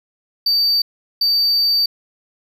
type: tone bursts at uneven times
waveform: triangle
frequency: 4617 Hz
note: D8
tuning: 30 cents flat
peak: -12 dBFS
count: 2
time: 0.46-0.82 / 1.21-1.86 s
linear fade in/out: 5 ms
effects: none